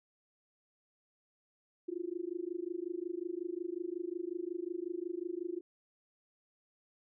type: tone with amplitude modulation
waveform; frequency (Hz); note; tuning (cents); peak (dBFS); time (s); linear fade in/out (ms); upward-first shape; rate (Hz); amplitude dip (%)
sine; 349.1; F4; -1; -32; 1.88-5.61; 10; sine; 25.5; 100
effects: none